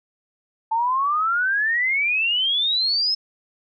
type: exponential sweep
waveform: sine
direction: up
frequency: 880 to 5240 Hz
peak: -18 dBFS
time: 0.71-3.15 s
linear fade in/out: 10 ms
effects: none